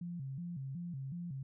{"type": "tone with vibrato", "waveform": "sine", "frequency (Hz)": 153, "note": "D#3", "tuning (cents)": -29, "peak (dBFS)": -39, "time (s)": [0.01, 1.43], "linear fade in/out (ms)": 5, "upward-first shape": "square", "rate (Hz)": 2.7, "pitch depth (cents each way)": 220, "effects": []}